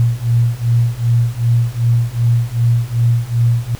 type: beating tone pair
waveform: sine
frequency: 116.54 / 119.14 Hz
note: A#2 / A#2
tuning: 0 / +38 cents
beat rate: 2.6 Hz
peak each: -15 / -14 dBFS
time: 0-3.75 s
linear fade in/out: 0 ms
effects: added 50 Hz sine -39 dBFS peak until 3.79 s + pink hiss -38 dBFS RMS until 3.79 s